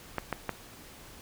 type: clicks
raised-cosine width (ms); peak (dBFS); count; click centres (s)
0.5; -15; 3; 0.183 / 0.327 / 0.493
effects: pink hiss -50 dBFS RMS until 1.21 s